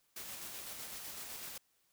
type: noise with tremolo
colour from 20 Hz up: white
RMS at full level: -45 dBFS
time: 0.16-1.58 s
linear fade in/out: 5 ms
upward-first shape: square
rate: 7.9 Hz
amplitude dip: 25%
effects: white hiss -75 dBFS RMS until 1.92 s